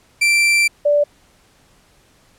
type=tone pair in turn; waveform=40% pulse / sine; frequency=2349 / 584.7 Hz; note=D7 / D5; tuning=0 / -8 cents; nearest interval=2 octaves; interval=2408 cents; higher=first; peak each=-11 dBFS; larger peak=neither; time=0.21-0.68 / 0.85-1.04 s; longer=first; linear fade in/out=10 ms; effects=pink hiss -54 dBFS RMS until 2.38 s + low-pass 11000 Hz 12 dB/octave